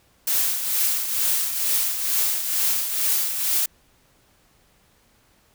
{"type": "noise with tremolo", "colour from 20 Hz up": "blue", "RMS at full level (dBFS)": -20, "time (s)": [0.27, 3.66], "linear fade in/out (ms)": 5, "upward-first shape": "triangle", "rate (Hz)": 2.2, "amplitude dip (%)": 60, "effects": ["pink hiss -60 dBFS RMS until 5.54 s"]}